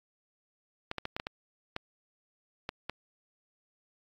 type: clicks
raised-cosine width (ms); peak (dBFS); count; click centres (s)
0.3; -18; 9; 0.914 / 0.983 / 1.054 / 1.165 / 1.199 / 1.269 / 1.764 / 2.691 / 2.896
effects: AAC 48 kbps